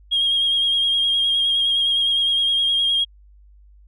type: tone with vibrato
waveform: sine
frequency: 3251 Hz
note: G#7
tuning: 38 cents flat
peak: -15 dBFS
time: 0.11-3.05 s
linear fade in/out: 20 ms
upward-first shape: sine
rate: 9.7 Hz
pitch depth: 26 cents each way
effects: tanh soft clip ceiling -12 dBFS + added 50 Hz sine -46 dBFS peak until 3.87 s